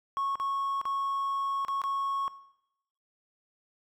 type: tone with dropouts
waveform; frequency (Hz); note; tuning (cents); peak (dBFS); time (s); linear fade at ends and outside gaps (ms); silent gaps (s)
triangle; 1100; C#6; -14; -25; 0.17-2.28; 0; 0.355-0.399 / 0.814-0.854 / 1.649-1.683 / 1.817-1.838
effects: noise-tail reverb RT60 0.8 s tail -19 dB re dry + tanh soft clip ceiling -22 dBFS